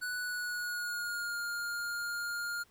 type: tone with pitch glide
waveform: square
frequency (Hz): 1480 to 1412.3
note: F#6 to F6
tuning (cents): 0 to +19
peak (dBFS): -35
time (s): 0.01-2.64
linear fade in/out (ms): 20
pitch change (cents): -81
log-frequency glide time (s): 0.18-1.39
effects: pink hiss -66 dBFS RMS until 2.7 s